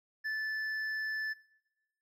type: tone with hard clipping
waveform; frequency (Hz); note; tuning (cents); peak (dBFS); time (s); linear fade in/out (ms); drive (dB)
sine; 1748; A6; -12; -34; 0.24-1.34; 20; 4
effects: noise-tail reverb RT60 0.9 s tail -19 dB re dry